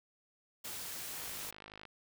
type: noise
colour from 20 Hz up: white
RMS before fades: -43 dBFS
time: 0.64-1.51 s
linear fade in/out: 10 ms
type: click train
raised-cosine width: 0.3 ms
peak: -33 dBFS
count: 36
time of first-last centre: 1.18-1.853 s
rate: 52 Hz
effects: none